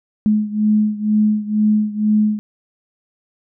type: beating tone pair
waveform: sine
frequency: 211.8 / 213.9 Hz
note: G#3 / A3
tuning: +34 / -49 cents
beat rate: 2.1 Hz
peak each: -15 / -18 dBFS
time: 0.26-2.39 s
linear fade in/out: 0 ms
effects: none